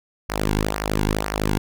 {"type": "tone with flanger", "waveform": "sawtooth", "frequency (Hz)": 51.91, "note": "G#1", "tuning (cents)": 0, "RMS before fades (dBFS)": -23, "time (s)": [0.29, 1.58], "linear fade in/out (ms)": 5, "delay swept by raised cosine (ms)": [0.26, 1.66], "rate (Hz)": 2, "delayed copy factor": -0.8, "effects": []}